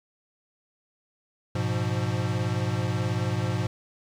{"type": "chord", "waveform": "square", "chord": "F diminished", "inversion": "first", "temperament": "equal with one note detuned", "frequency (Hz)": [103.83, 122.33, 174.61], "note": ["Ab2", "Cb3", "F3"], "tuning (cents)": [0, -16, 0], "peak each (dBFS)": [-29, -29, -33], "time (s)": [1.55, 3.67], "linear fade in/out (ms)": 5, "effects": ["low-pass 7000 Hz 12 dB/octave", "9-bit"]}